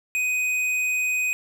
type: tone with tanh clipping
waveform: triangle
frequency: 2500 Hz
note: D#7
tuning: 8 cents sharp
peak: -23 dBFS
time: 0.15-1.33 s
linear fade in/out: 0 ms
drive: 15 dB
effects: none